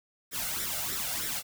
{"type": "noise with flanger", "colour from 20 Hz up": "white", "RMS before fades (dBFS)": -33, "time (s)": [0.31, 1.43], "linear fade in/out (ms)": 50, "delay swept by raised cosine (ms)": [0.53, 1.46], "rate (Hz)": 3.2, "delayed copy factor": 0.7, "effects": []}